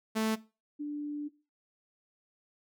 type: tone pair in turn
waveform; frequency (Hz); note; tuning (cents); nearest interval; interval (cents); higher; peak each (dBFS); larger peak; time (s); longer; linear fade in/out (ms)
sawtooth / sine; 219.8 / 294; A3 / D4; -2 / +2; perfect fourth; 504; second; -24 / -33; first; 0.15-0.36 / 0.79-1.29; second; 20
effects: noise-tail reverb RT60 0.3 s tail -18 dB re dry